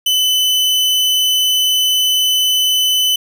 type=tone; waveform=40% pulse; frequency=3014 Hz; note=F#7; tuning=31 cents sharp; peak=-11 dBFS; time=0.06-3.16 s; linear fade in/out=5 ms; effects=none